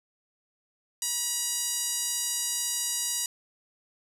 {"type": "tone with band-pass filter", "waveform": "5% pulse", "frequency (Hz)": 962, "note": "B5", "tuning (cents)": -46, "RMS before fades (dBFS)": -30, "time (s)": [1.02, 3.26], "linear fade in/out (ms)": 2, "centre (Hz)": 7800, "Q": 0.92, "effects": []}